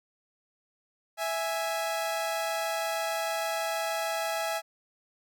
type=tone pair together; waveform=sawtooth; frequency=659.2 / 830.6 Hz; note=E5 / G#5; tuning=0 / 0 cents; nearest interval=major third; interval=400 cents; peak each=-27 / -29 dBFS; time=1.17-4.62 s; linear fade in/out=50 ms; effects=none